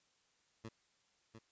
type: tone with echo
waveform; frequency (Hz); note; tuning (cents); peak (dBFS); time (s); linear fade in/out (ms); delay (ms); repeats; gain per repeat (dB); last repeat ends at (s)
15% pulse; 112.2; A2; +34; -39; 0.64-0.69; 10; 700; 1; -7; 1.39
effects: white hiss -75 dBFS RMS until 1.51 s + resampled to 16000 Hz